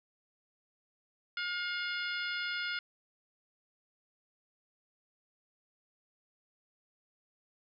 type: harmonic tone with a mistuned harmonic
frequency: 713 Hz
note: F5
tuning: 36 cents sharp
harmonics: 2 / 3 / 4 / 5 / 6 / 7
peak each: -36 / -40 / -42 / -44 / -46 / -47 dBFS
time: 1.37-2.79 s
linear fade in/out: 2 ms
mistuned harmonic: 5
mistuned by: -53 cents
effects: none